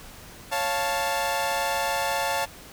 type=chord; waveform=sawtooth; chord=Db augmented; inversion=none; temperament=equal; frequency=554.4 / 698.5 / 880 Hz; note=Db5 / F5 / A5; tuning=0 / 0 / 0 cents; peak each=-26 / -26 / -23 dBFS; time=0.51-2.46 s; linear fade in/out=20 ms; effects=pink hiss -45 dBFS RMS until 2.72 s